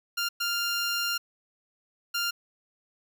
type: tone bursts at uneven times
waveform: 15% pulse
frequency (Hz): 1396.9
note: F6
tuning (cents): 0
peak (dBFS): -20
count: 3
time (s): 0.17-0.29 / 0.4-1.18 / 2.14-2.31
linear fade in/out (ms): 10
effects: none